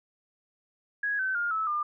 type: tone with pitch steps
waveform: sine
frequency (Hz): 1661.2 / 1532.2 / 1413.1 / 1303.4 / 1202.1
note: G#6 / G6 / F6 / E6 / D6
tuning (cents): 0 / -40 / +20 / -20 / +40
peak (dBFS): -26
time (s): 1.03-1.83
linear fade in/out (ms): 5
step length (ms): 160
effects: none